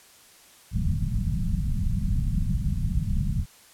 pink low-pass noise, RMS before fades -25 dBFS, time 0.71-3.46 s, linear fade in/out 50 ms, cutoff 200 Hz, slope 48 dB/octave, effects white hiss -53 dBFS RMS until 3.73 s + low-pass 12000 Hz 12 dB/octave

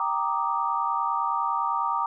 sine chord, Eb major seventh, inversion first, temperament equal, 784 / 932.3 / 1174.7 / 1244.5 Hz, G5 / Bb5 / D6 / Eb6, 0 / 0 / 0 / 0 cents, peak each -32 / -27 / -27 / -32 dBFS, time 0-2.06 s, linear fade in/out 2 ms, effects none

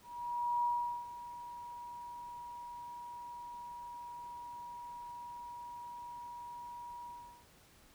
sine tone with ADSR envelope, 960 Hz, B5, 49 cents flat, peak -29 dBFS, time 0.02-7.46 s, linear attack 620 ms, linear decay 410 ms, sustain -15 dB, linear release 400 ms, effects pink hiss -63 dBFS RMS until 7.94 s

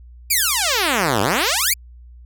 5% pulse exponential two-way sweep, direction down then up, 2489 to 94.2 to 2489 Hz, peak -5 dBFS, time 0.3-1.74 s, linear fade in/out 10 ms, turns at 1.21 s, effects added 60 Hz sine -39 dBFS peak until 2.25 s

